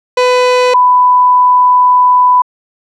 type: tone pair in turn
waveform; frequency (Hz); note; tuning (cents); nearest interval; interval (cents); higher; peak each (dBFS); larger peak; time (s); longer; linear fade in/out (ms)
30% pulse / sine; 499.6 / 995.7; B4 / B5; +20 / +14; octave; 1194; second; -4; neither; 0.17-0.74 / 0.74-2.42; second; 5
effects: low-pass 5000 Hz 12 dB/octave